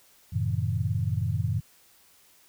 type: chord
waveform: sine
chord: F# diminished seventh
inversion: none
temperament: just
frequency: 92.5 / 111 / 133.2 / 159.84 Hz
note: F#2 / A2 / C3 / Eb3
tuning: 0 / +16 / +31 / +47 cents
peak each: -29 / -28 / -32 / -33 dBFS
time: 0.32-1.61 s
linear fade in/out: 20 ms
effects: white hiss -59 dBFS RMS until 2.48 s